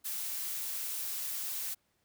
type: noise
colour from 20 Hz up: blue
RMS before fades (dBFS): -37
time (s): 0.04-1.75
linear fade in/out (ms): 20
effects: pink hiss -75 dBFS RMS until 2.04 s + high-pass 60 Hz 12 dB/octave